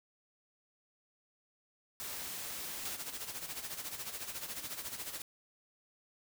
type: noise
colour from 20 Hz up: white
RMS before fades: -42 dBFS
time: 2-2.93 s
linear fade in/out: 0 ms
type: noise with tremolo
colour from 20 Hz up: white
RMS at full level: -40 dBFS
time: 2.85-5.22 s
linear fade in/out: 2 ms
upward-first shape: sine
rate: 14 Hz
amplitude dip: 65%
effects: none